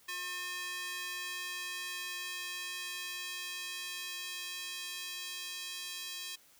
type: tone with high-pass filter sweep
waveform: square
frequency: 360.1 Hz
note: F#4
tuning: 47 cents flat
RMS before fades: -41 dBFS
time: 0.08-6.36 s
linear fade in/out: 10 ms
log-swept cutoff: 1800 to 3300 Hz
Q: 1.3
effects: white hiss -63 dBFS RMS until 6.59 s